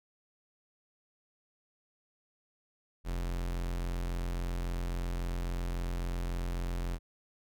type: tone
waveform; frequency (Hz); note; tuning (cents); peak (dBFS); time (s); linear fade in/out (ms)
45% pulse; 43.65; F1; 0; -32; 3.04-6.99; 50
effects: none